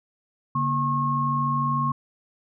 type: tone cluster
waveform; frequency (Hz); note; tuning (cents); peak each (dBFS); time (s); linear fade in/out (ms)
sine; 141.9 / 235.5 / 1084; C#3 / A#3 / C#6; +41 / +18 / -39; -26 / -30 / -23; 0.55-1.92; 5
effects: none